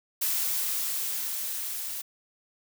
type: noise with level ramp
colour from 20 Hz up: blue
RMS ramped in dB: -27 to -35 dBFS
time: 0.21-2.02 s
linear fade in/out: 10 ms
effects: none